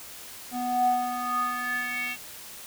square tone with band-pass filter sweep, 246.9 Hz, B3, in tune, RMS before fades -28 dBFS, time 0.51-2.17 s, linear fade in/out 50 ms, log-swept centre 530 to 2600 Hz, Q 6.7, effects white hiss -43 dBFS RMS until 2.66 s

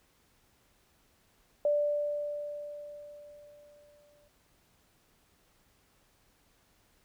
sine tone with exponential decay, 587.3 Hz, D5, in tune, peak -23 dBFS, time 1.65-4.28 s, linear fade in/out 2 ms, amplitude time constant 570 ms, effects pink hiss -68 dBFS RMS until 7.04 s

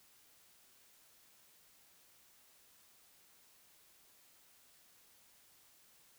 silence, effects white hiss -66 dBFS RMS until 6.18 s

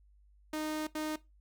sawtooth tone bursts at uneven times, 308.5 Hz, D#4, 15 cents flat, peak -30 dBFS, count 2, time 0.53-0.87 / 0.95-1.16 s, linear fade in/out 5 ms, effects noise-tail reverb RT60 0.2 s tail -18 dB re dry + added 50 Hz sine -60 dBFS peak until 1.4 s

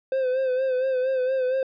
triangle tone with vibrato, 518 Hz, C5, 17 cents flat, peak -19 dBFS, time 0.12-1.63 s, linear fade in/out 2 ms, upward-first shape sine, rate 4.3 Hz, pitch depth 49 cents each way, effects resampled to 11025 Hz

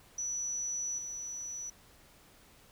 sine tone with level steps, 5920 Hz, F#8, in tune, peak -33 / -38 dBFS, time 0.18-1.7 s, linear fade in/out 5 ms, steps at 0.98 s, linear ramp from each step 5 ms, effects pink hiss -60 dBFS RMS until 2.71 s

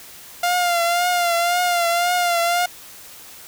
sawtooth tone with vibrato, 698.5 Hz, F5, in tune, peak -13 dBFS, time 0.43-2.66 s, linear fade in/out 5 ms, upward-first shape triangle, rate 1.9 Hz, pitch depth 54 cents each way, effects white hiss -41 dBFS RMS until 3.47 s

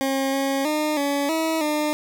20% pulse tone with pitch steps, 269.9 / 272.7 / 304.4 / 283.2 / 321.8 / 301.2 Hz, C#4 / C#4 / D#4 / C#4 / E4 / D4, -46 / -28 / -38 / +37 / -42 / +44 cents, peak -16 dBFS, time 0.01-1.93 s, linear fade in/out 0 ms, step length 320 ms, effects none

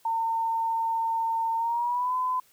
sine tone with pitch glide, 908 to 1013.3 Hz, A#5 to B5, -46 to +44 cents, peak -24 dBFS, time 0.05-2.4 s, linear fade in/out 5 ms, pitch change +190 cents, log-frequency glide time 1.56-2.15 s, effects white hiss -61 dBFS RMS until 2.52 s

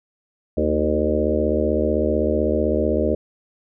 harmonic tone with a mistuned harmonic, 75.8 Hz, D#2, 45 cents flat, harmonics 1 / 3 / 4 / 5 / 6 / 7 / 8, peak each -25 / -25 / -25 / -25 / -25 / -25 / -25 dBFS, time 0.57-3.15 s, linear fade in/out 5 ms, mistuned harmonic 4, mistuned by +49 cents, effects none

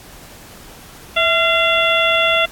harmonic tone with a mistuned harmonic, 687 Hz, F5, 29 cents flat, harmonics 1 / 2 / 3 / 4 / 5, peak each -18 / -19 / -20 / -18 / -19 dBFS, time 1.16-2.46 s, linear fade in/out 10 ms, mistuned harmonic 1, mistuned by -78 cents, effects pink hiss -40 dBFS RMS until 2.51 s + AAC 64 kbps

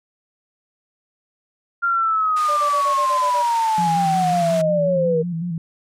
sine linear sweep, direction down, 1396.9 to 466.2 Hz, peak -16 dBFS, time 1.82-5.23 s, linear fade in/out 20 ms
pink band-pass noise, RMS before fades -35 dBFS, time 2.36-4.62 s, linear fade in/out 10 ms, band 890 to 10000 Hz, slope 24 dB/octave
sine tone bursts, 587.3 Hz, D5, in tune, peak -24 dBFS, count 8, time 2.48-3.431 s, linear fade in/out 20 ms, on 97 ms, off 25 ms
sine tone with vibrato, 170 Hz, F3, 46 cents flat, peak -22 dBFS, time 3.78-5.58 s, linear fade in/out 2 ms, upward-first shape square, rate 5.5 Hz, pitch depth 58 cents each way
effects none

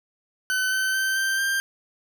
40% pulse tone with pitch steps, 1516 / 1532.7 / 1549.6 / 1566.7 / 1584 Hz, F#6 / G6 / G6 / G6 / G6, +42 / -39 / -20 / -1 / +18 cents, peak -21 dBFS, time 0.5-1.6 s, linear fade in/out 0 ms, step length 220 ms, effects none

